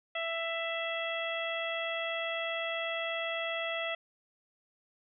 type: harmonic tone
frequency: 663 Hz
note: E5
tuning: 10 cents sharp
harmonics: 1 / 2 / 3 / 4 / 5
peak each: -36 / -41 / -38 / -39 / -40 dBFS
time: 0.15-3.95 s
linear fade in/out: 5 ms
effects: none